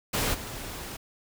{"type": "noise with level steps", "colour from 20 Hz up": "pink", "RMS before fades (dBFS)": [-27, -38], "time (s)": [0.13, 0.97], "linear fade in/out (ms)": 10, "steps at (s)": 0.33, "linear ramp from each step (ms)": 20, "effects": []}